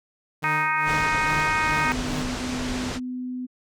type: tone with tremolo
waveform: sawtooth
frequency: 151.7 Hz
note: D#3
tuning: 44 cents flat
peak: -25 dBFS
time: 0.42-2.23 s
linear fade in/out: 10 ms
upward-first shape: sine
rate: 2.4 Hz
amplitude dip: 80%
type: harmonic tone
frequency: 311.5 Hz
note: D#4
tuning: 2 cents sharp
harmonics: 3 / 4 / 5 / 6 / 7 / 8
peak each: -26 / -27 / -28 / -29 / -29 / -30 dBFS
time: 0.44-1.92 s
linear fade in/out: 0 ms
type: low-pass noise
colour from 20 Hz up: pink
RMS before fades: -31 dBFS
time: 0.85-3 s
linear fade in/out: 50 ms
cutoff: 7500 Hz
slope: 24 dB/octave
type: tone bursts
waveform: sine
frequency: 251.7 Hz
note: B3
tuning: 33 cents sharp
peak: -28 dBFS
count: 3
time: 1.84-3.468 s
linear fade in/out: 20 ms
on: 520 ms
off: 34 ms
effects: none